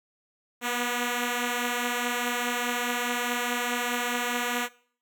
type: beating tone pair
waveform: 5% pulse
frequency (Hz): 241.8 / 246.6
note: B3 / B3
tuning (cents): -36 / -2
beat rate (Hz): 4.8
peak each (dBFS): -16 / -22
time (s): 0.61-4.69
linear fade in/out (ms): 50
effects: noise-tail reverb RT60 0.5 s tail -21 dB re dry